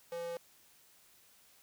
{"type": "tone with high-pass filter", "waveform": "square", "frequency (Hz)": 170, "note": "F3", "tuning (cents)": -46, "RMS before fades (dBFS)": -40, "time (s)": [0.12, 0.37], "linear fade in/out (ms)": 0, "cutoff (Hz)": 500, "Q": 3.8, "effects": ["white hiss -64 dBFS RMS until 1.62 s"]}